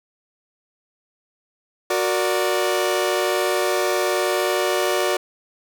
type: chord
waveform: sawtooth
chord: Gb augmented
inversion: none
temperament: equal with one note detuned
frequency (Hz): 367 / 466.2 / 587.3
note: Gb4 / Bb4 / D5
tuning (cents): -14 / 0 / 0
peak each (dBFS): -18 / -22 / -19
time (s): 1.9-5.17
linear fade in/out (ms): 5
effects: none